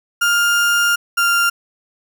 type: tone pair in turn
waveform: 35% pulse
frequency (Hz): 1406 / 1393.1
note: F6 / F6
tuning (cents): +11 / -5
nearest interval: unison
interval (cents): 16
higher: first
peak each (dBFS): -11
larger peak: neither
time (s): 0.21-0.96 / 1.17-1.5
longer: first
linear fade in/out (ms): 10
effects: none